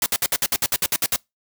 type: noise bursts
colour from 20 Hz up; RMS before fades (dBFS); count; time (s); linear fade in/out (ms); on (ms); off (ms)
white; -20; 12; 0.02-1.161; 2; 41; 59
effects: noise-tail reverb RT60 0.2 s tail -26 dB re dry